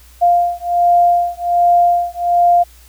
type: beating tone pair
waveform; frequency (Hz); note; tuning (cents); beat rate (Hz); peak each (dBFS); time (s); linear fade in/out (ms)
sine; 698.5 / 699.8; F5 / F5; 0 / +3; 1.3; -13; 0.21-2.64; 20
effects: added 60 Hz sine -42 dBFS peak until 2.88 s + white hiss -47 dBFS RMS until 2.88 s

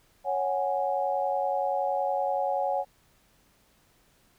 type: chord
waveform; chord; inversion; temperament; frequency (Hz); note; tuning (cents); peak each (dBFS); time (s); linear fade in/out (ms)
sine; C# suspended fourth; none; equal; 554.4 / 740 / 830.6; C#5 / F#5 / G#5; 0 / 0 / 0; -29 / -29 / -30; 0.24-2.85; 50
effects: pink hiss -64 dBFS RMS until 4.38 s

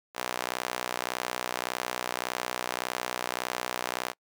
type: tone with high-pass filter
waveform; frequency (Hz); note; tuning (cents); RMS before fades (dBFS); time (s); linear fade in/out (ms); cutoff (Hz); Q
sawtooth; 61.74; B1; 0; -34; 0.14-4.14; 50; 690; 0.81
effects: noise-tail reverb RT60 0.1 s tail -26 dB re dry

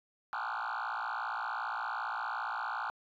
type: tone with frequency modulation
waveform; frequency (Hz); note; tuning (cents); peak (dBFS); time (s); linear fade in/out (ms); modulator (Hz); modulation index
sine; 1137; C#6; +44; -31; 0.33-2.9; 0; 57.4; 6.3
effects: tanh soft clip ceiling -33 dBFS

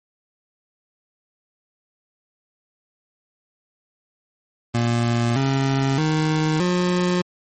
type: tone with pitch steps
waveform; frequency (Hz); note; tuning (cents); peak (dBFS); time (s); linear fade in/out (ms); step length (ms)
25% pulse; 118.1 / 135.66 / 155.83 / 179.01; A#2 / C#3 / D#3 / F3; +23 / -37 / +3 / +43; -14; 4.74-7.22; 10; 620
effects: MP3 32 kbps

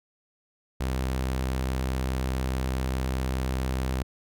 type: tone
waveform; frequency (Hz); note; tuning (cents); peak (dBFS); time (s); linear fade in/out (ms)
sawtooth; 64.8; C2; -16; -22; 0.8-4.03; 10
effects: none

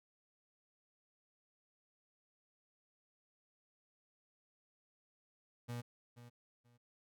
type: tone with echo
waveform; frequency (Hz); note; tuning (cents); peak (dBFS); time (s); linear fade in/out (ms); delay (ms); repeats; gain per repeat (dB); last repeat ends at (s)
35% pulse; 120; B2; -49; -39; 5.68-5.82; 20; 480; 2; -13; 6.78
effects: none

